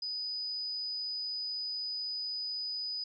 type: tone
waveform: sine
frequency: 4978 Hz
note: D#8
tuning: in tune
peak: -34 dBFS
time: 0.02-3.04 s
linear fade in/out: 5 ms
effects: none